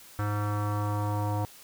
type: tone with low-pass filter sweep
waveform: square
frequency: 103.83 Hz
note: G#2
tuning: in tune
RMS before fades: -29 dBFS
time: 0.19-1.45 s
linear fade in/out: 0 ms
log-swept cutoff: 1400 to 880 Hz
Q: 3.7
effects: white hiss -51 dBFS RMS until 1.63 s